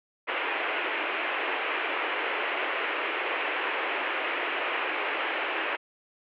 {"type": "band-pass noise", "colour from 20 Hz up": "white", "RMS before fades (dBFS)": -30, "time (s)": [0.27, 5.77], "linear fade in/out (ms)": 20, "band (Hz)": [310, 2800], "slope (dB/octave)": 48, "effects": []}